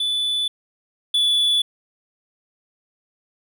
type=tone pair in turn; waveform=triangle; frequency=3479 / 3445 Hz; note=A7 / A7; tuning=-20 / -37 cents; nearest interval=unison; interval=17 cents; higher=first; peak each=-18 / -14 dBFS; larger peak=second; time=0-0.48 / 1.14-1.62 s; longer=neither; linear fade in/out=5 ms; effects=none